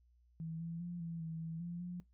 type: tone with pitch steps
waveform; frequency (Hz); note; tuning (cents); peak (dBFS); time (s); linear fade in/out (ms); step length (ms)
sine; 162.2 / 166.8 / 174.2 / 166.6 / 162 / 163 / 172.5 / 177.2; E3 / E3 / F3 / E3 / E3 / E3 / F3 / F3; -28 / +21 / -4 / +19 / -30 / -19 / -21 / +25; -40; 0.4-2; 0; 200
effects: noise-tail reverb RT60 0.2 s tail -21 dB re dry + added 60 Hz sine -66 dBFS peak until 2.13 s